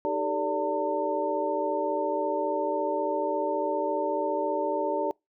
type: tone cluster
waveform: sine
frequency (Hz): 309.1 / 392.6 / 447.2 / 580 / 904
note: D#4 / G4 / A4 / D5 / A5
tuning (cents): -11 / +3 / +28 / -22 / +47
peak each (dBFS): -34 / -32 / -34 / -29 / -30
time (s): 0.05-5.11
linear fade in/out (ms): 0
effects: noise-tail reverb RT60 0.2 s tail -26 dB re dry